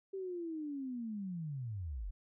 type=linear sweep; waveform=sine; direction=down; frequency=392 to 38.89 Hz; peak=-38 dBFS; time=0.13-2.11 s; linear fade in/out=10 ms; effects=none